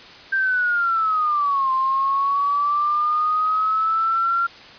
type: linear two-way sweep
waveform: sine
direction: down then up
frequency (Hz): 1584 to 1046.5 to 1382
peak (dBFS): -17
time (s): 0.32-4.47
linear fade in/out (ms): 10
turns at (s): 1.72
effects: white hiss -42 dBFS RMS until 4.78 s + resampled to 11025 Hz